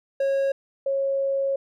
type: tone pair in turn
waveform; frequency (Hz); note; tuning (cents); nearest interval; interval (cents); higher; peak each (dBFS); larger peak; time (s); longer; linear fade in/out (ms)
triangle / sine; 547 / 547; C#5 / C#5; -23 / -23; unison; 0; neither; -18 / -21; first; 0.2-0.52 / 0.86-1.56; second; 5
effects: none